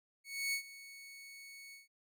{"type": "tone with ADSR envelope", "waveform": "sawtooth", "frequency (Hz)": 2217, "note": "C#7", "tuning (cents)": 0, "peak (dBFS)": -29, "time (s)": [0.24, 1.88], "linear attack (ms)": 290, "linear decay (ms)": 92, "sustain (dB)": -18, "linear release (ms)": 150, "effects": []}